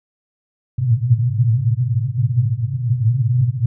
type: band-pass noise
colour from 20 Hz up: pink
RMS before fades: -17 dBFS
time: 0.78-3.66 s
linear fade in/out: 5 ms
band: 110 to 130 Hz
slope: 96 dB/octave
effects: none